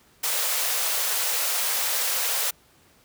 white high-pass noise, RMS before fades -25 dBFS, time 0.23-2.51 s, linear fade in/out 10 ms, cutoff 450 Hz, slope 48 dB/octave, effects pink hiss -58 dBFS RMS until 3.04 s + high-pass 60 Hz 12 dB/octave

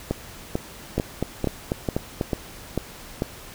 two click trains, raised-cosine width 2 ms, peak -9 / -9 dBFS, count 8 / 6, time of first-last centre 0.11-3.221 / 0.98-2.212 s, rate 2.25 / 4.06 Hz, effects pink hiss -42 dBFS RMS until 3.54 s

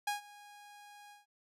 sawtooth tone with ADSR envelope, 823 Hz, G#5, 16 cents flat, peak -27 dBFS, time 0.07-1.26 s, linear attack 6 ms, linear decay 130 ms, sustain -22 dB, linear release 150 ms, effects resampled to 32000 Hz

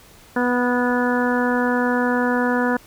harmonic tone with a mistuned harmonic, 246.4 Hz, B3, 4 cents flat, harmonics 1 / 2 / 3 / 4 / 5 / 6 / 7, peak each -20 / -23 / -28 / -26 / -33 / -26 / -28 dBFS, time 0.36-2.77 s, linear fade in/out 5 ms, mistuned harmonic 6, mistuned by -17 cents, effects pink hiss -48 dBFS RMS until 2.86 s

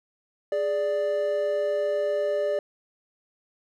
triangle tone pair together, 415.3 / 587.3 Hz, G#4 / D5, 0 / 0 cents, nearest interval tritone, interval 600 cents, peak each -27 / -22 dBFS, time 0.52-2.59 s, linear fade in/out 2 ms, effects none

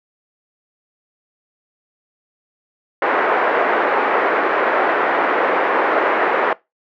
pink band-pass noise, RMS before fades -17 dBFS, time 3.02-6.53 s, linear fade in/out 2 ms, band 380 to 1900 Hz, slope 24 dB/octave, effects noise-tail reverb RT60 0.2 s tail -21 dB re dry

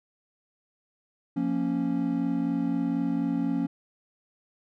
triangle chord, Bb minor, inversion second, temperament equal, 174.61 / 233.1 / 277.2 Hz, F3 / Bb3 / Db4, 0 / 0 / 0 cents, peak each -29 / -28 / -25 dBFS, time 1.36-3.67 s, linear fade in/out 10 ms, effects none

